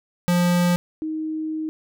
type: tone pair in turn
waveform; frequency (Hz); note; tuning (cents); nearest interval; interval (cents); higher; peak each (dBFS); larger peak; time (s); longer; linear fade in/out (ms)
square / sine; 176 / 313.6; F3 / D#4; +14 / +14; minor seventh; 1000; second; -17 / -24; first; 0.28-0.76 / 1.02-1.69; second; 0
effects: none